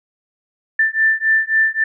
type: beating tone pair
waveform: sine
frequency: 1772 / 1775.7 Hz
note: A6 / A6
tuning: +12 / +15 cents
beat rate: 3.7 Hz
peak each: -16 dBFS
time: 0.79-1.84 s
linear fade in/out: 5 ms
effects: none